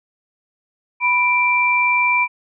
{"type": "tone pair together", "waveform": "sine", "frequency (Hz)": [987.8, 2352], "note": ["B5", "D7"], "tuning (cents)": [0, 2], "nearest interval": "octave + minor third", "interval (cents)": 1502, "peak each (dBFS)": [-18, -15], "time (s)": [1, 2.28], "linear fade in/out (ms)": 50, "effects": []}